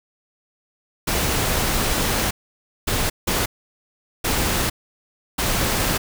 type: noise bursts at uneven times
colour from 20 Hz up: pink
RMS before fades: -21 dBFS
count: 5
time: 1.07-2.31 / 2.87-3.1 / 3.27-3.46 / 4.24-4.7 / 5.38-5.98 s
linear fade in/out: 10 ms
effects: none